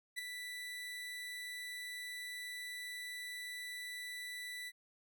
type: tone with ADSR envelope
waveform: 30% pulse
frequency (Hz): 1975.5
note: B6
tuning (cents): 0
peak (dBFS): -33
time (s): 0.16-4.72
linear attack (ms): 27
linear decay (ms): 8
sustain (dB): -7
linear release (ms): 42
effects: none